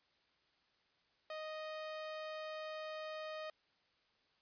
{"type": "tone", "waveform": "sawtooth", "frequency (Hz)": 622.3, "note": "D#5", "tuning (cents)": 0, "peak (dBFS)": -39, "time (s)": [1.3, 3.5], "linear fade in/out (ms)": 2, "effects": ["white hiss -75 dBFS RMS until 4.41 s", "resampled to 11025 Hz"]}